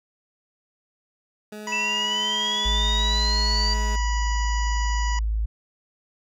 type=tone with vibrato; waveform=20% pulse; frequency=211 Hz; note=G#3; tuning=28 cents sharp; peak=-30 dBFS; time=1.52-3.96 s; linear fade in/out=5 ms; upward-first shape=sine; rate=1.5 Hz; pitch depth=10 cents each way
type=harmonic tone; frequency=976 Hz; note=B5; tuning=21 cents flat; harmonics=1 / 2 / 3 / 5 / 6 / 7; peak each=-30 / -33 / -39 / -39 / -42 / -38 dBFS; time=1.67-5.19 s; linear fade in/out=2 ms
type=exponential sweep; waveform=sine; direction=up; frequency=2637 to 4699 Hz; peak=-23 dBFS; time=1.72-3.74 s; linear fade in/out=5 ms
type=tone; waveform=sine; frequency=53.8 Hz; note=A1; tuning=38 cents flat; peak=-21 dBFS; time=2.65-5.46 s; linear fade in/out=10 ms
effects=none